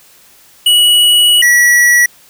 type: tone pair in turn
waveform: square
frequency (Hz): 2928 / 1935.7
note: F#7 / B6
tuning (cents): -19 / -35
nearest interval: perfect fifth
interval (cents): 716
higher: first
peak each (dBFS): -6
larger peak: neither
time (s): 0.66-1.42 / 1.42-2.06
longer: first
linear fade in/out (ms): 5
effects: white hiss -44 dBFS RMS until 2.29 s